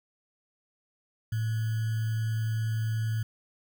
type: tone with sample-and-hold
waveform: sine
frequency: 111.2 Hz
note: A2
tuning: 19 cents sharp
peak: -26 dBFS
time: 1.32-3.23 s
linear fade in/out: 5 ms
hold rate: 1575 Hz
effects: none